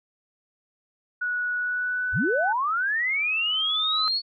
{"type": "tone with pitch glide", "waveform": "sine", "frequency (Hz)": [1467, 1500.4], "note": ["F#6", "F#6"], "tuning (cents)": [-15, 24], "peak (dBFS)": -24, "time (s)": [1.21, 2.53], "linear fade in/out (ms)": 10, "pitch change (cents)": 39, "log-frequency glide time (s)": [1.57, 2.18]}
{"type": "linear sweep", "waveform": "sine", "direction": "up", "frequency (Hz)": [42.6, 4435], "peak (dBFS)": -22, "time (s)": [2.12, 4.22], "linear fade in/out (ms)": 50}
{"type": "tone with exponential growth", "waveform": "sine", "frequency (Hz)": 1267, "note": "D#6", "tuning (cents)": 31, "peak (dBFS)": -24, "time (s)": [2.6, 4.08], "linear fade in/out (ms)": 0, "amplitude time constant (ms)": 320}
{"effects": []}